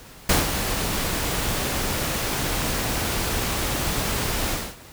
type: noise with ADSR envelope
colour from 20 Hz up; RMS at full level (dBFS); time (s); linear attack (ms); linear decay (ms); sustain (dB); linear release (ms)
pink; -17; 0.29-4.76; 6; 160; -8; 250
effects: pink hiss -45 dBFS RMS until 4.92 s